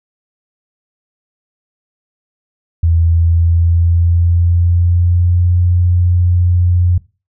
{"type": "tone with pitch glide", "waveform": "sine", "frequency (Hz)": [83.1, 88.55], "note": ["E2", "F2"], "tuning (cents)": [15, 24], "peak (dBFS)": -8, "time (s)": [2.83, 6.98], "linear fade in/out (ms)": 5, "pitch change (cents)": 109, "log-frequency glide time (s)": [2.97, 5.57], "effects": ["noise-tail reverb RT60 0.3 s tail -20 dB re dry"]}